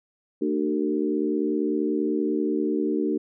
harmonic tone with a mistuned harmonic, 75.3 Hz, D2, 44 cents sharp, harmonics 3 / 4 / 5 / 6, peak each -29 / -25 / -27 / -31 dBFS, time 0.41-3.18 s, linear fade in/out 10 ms, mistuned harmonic 5, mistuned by +23 cents, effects none

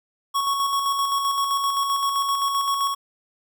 square tone with tremolo, 1108.7 Hz, C#6, in tune, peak -20 dBFS, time 0.34-2.95 s, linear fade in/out 20 ms, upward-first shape square, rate 7.7 Hz, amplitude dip 35%, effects none

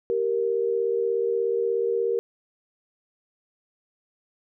sine tone pair together, 390 / 466.7 Hz, G4 / A#4, -9 / +2 cents, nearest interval minor third, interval 311 cents, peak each -26 / -23 dBFS, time 0.1-2.19 s, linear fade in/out 0 ms, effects none

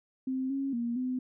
sine tone with pitch steps, 261.1 / 273.2 / 236.1 / 254.4 Hz, C4 / C#4 / A#3 / C4, -3 / -25 / +22 / -48 cents, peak -29 dBFS, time 0.27-1.19 s, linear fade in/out 5 ms, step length 230 ms, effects none

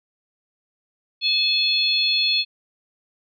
harmonic tone, 860 Hz, A5, 40 cents flat, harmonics 3 / 4 / 5, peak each -24 / -22 / -20 dBFS, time 1.21-2.45 s, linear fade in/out 50 ms, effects none

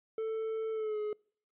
triangle tone with pitch glide, 442.8 to 422.6 Hz, A4 to G#4, +11 to +30 cents, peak -30 dBFS, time 0.18-1.13 s, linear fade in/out 2 ms, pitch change -81 cents, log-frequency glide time 0.72-0.99 s, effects noise-tail reverb RT60 0.5 s tail -26 dB re dry + resampled to 8000 Hz

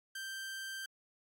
sawtooth tone, 1568 Hz, G6, in tune, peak -37 dBFS, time 0.15-0.86 s, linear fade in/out 5 ms, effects AAC 64 kbps

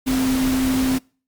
sine tone in noise, 260.7 Hz, C4, 6 cents flat, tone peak -17 dBFS, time 0.06-0.99 s, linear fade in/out 20 ms, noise pink, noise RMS -27 dBFS, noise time 0.06-0.99 s, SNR +7 dB, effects noise-tail reverb RT60 0.4 s tail -26 dB re dry + Opus 48 kbps

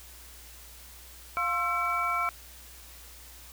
sine tone cluster, 703 / 1061 / 1341 / 2287 Hz, F5 / C6 / E6 / D7, +11 / +24 / +29 / -47 cents, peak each -35 / -33 / -28 / -33 dBFS, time 1.37-2.29 s, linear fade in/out 0 ms, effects added 60 Hz sine -51 dBFS peak until 3.52 s + white hiss -50 dBFS RMS until 3.52 s

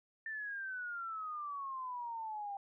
sine exponential sweep, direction down, 1794 to 790 Hz, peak -39 dBFS, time 0.26-2.57 s, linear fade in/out 2 ms, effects none

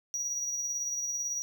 triangle tone with tremolo, 5780 Hz, F#8, 41 cents flat, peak -28 dBFS, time 0.14-1.42 s, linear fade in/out 0 ms, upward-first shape triangle, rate 18 Hz, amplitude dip 40%, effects none

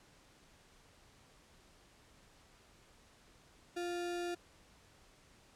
sine tone with sample-and-hold, 348.5 Hz, F4, 4 cents flat, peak -36 dBFS, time 3.76-4.35 s, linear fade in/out 10 ms, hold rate 1050 Hz, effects pink hiss -64 dBFS RMS until 5.55 s + low-pass 9000 Hz 12 dB/octave

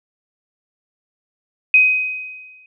sine tone with exponential decay, 2515 Hz, D#7, 18 cents sharp, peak -6 dBFS, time 1.74-2.66 s, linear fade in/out 2 ms, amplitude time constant 200 ms, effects none

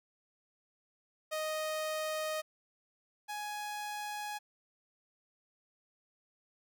sawtooth tone pair in turn, 622.3 / 835 Hz, D#5 / G#5, 0 / +9 cents, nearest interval perfect fourth, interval 509 cents, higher second, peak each -30 / -34 dBFS, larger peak first, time 1.31-2.42 / 3.28-4.39 s, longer neither, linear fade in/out 20 ms, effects none

